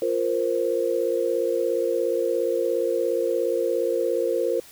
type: chord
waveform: sine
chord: F suspended fourth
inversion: none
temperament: equal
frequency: 349.2 / 466.2 / 523.3 Hz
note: F4 / Bb4 / C5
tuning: 0 / 0 / 0 cents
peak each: -27 / -24 / -25 dBFS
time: 0.02-4.6 s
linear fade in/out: 2 ms
effects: white hiss -48 dBFS RMS until 4.71 s